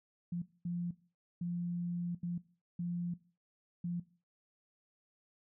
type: tone bursts at uneven times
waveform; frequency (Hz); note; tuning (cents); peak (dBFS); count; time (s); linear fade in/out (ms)
sine; 174.1; F3; -5; -34; 6; 0.32-0.42 / 0.65-0.91 / 1.41-2.15 / 2.23-2.38 / 2.79-3.14 / 3.84-4; 5
effects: noise-tail reverb RT60 0.4 s tail -19 dB re dry